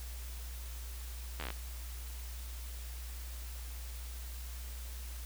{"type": "slowing click train", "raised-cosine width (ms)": 0.3, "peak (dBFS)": -23, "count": 8, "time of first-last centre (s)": [1.4, 1.504], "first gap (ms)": 12, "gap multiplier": 1.07, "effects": ["added 60 Hz sine -41 dBFS peak until 5.25 s", "white hiss -51 dBFS RMS until 5.25 s"]}